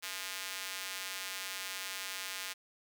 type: tone with high-pass filter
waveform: square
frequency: 94.9 Hz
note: F#2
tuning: 44 cents sharp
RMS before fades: -41 dBFS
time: 0.02-2.54 s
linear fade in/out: 20 ms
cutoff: 2100 Hz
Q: 0.75
effects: none